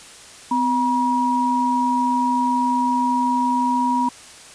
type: tone pair together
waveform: sine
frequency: 253.9 / 958.6 Hz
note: B3 / A#5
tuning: +48 / +48 cents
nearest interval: octave + major seventh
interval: 2300 cents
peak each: -21 / -18 dBFS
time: 0.51-4.09 s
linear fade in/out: 5 ms
effects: white hiss -42 dBFS RMS until 4.54 s + resampled to 22050 Hz